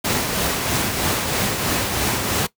pink noise with tremolo, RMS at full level -19 dBFS, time 0.04-2.47 s, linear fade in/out 10 ms, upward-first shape triangle, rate 3.1 Hz, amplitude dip 40%, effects noise-tail reverb RT60 0.1 s tail -18 dB re dry + high-pass 80 Hz 12 dB/octave

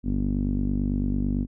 sawtooth tone with low-pass filter, 49 Hz, G1, in tune, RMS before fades -25 dBFS, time 0.03-1.47 s, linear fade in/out 50 ms, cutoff 250 Hz, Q 5.2, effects none

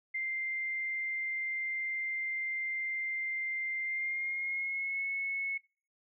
sine tone with pitch glide, 2093 to 2196 Hz, C7 to C#7, 0 to -17 cents, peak -32 dBFS, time 0.14-5.58 s, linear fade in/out 10 ms, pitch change +83 cents, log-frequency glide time 3.84-5.05 s, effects noise-tail reverb RT60 0.4 s tail -23 dB re dry

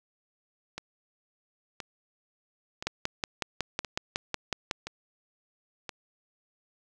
two click trains, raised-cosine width 0.2 ms, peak -11 / -19 dBFS, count 11 / 6, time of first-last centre 2.87-4.712 / 0.78-5.892 s, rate 5.43 / 0.978 Hz, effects none

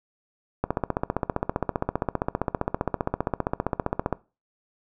click train, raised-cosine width 1 ms, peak -9 dBFS, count 54, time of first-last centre 0.64-4.127 s, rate 15.2 Hz, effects noise-tail reverb RT60 0.3 s tail -20 dB re dry

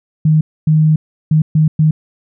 sine tone bursts at uneven times, 155.56 Hz, D#3, in tune, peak -7 dBFS, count 5, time 0.25-0.41 / 0.67-0.96 / 1.31-1.42 / 1.55-1.68 / 1.79-1.91 s, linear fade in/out 5 ms, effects none

